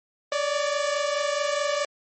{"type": "tone pair together", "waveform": "sawtooth", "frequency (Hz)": [570, 594.7], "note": ["C#5", "D5"], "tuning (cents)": [48, 22], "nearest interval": "minor second", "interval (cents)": 74, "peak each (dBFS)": [-22, -23], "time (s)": [0.32, 1.85], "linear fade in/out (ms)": 2, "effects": ["MP3 32 kbps"]}